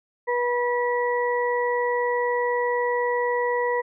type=harmonic tone; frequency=486 Hz; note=B4; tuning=28 cents flat; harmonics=1 / 2 / 4; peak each=-23 / -26 / -29 dBFS; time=0.27-3.82 s; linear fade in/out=20 ms; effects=none